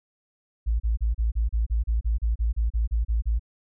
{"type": "tone bursts", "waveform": "sine", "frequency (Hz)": 55.9, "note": "A1", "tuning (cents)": 28, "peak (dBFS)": -20, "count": 16, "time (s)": [0.66, 3.395], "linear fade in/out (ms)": 20, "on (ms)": 140, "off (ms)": 33, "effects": []}